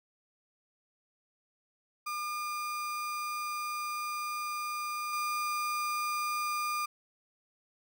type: tone with level steps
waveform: 35% pulse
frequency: 1207 Hz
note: D6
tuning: 47 cents sharp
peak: -32 / -29 dBFS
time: 2.06-6.86 s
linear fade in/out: 10 ms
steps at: 5.13 s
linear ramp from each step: 2 ms
effects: none